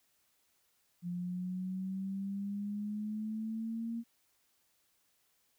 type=exponential sweep; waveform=sine; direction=up; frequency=174.61 to 233.1 Hz; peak=-35 dBFS; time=1.02-4.04 s; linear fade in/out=50 ms; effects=white hiss -74 dBFS RMS until 5.58 s